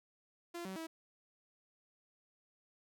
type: tone with pitch steps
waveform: sawtooth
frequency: 343.9 / 189.8 / 324.6 Hz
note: F4 / F#3 / E4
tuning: -27 / +44 / -27 cents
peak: -38 dBFS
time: 0.54-0.87 s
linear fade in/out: 10 ms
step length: 110 ms
effects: none